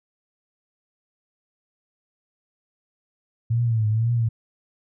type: tone with vibrato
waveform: sine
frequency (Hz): 113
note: A2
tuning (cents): +47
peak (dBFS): -18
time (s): 3.5-4.29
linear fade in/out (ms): 10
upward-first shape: triangle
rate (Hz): 2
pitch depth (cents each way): 110
effects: none